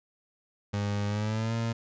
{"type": "tone with pitch glide", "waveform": "30% pulse", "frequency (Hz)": [102.3, 114.83], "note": ["G#2", "A#2"], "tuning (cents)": [-26, -26], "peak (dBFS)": -25, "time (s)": [0.73, 1.73], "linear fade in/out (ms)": 10, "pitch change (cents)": 200, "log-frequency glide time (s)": [1.07, 1.54], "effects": ["resampled to 16000 Hz"]}